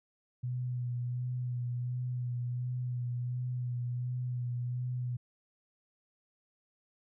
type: tone with vibrato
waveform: sine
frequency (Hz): 123.47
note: B2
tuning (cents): 0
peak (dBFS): -32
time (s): 0.43-5.17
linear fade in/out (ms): 10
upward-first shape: sine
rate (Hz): 1.4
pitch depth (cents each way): 23
effects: none